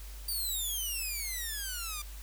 5% pulse exponential sweep, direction down, 4699 to 1174.7 Hz, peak -25 dBFS, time 0.28-2.02 s, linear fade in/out 5 ms, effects added 50 Hz sine -42 dBFS peak until 2.22 s + white hiss -52 dBFS RMS until 2.22 s

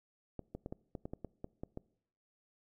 clicks, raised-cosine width 2 ms, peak -28 dBFS, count 11, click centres 0.393 / 0.55 / 0.661 / 0.725 / 0.952 / 1.055 / 1.135 / 1.247 / 1.444 / 1.635 / 1.774 s, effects noise-tail reverb RT60 0.7 s tail -23 dB re dry

